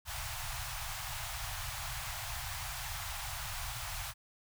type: band-stop noise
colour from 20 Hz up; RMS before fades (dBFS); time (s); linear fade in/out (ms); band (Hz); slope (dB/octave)
pink; -40; 0.05-4.14; 50; 130 to 690; 48
effects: none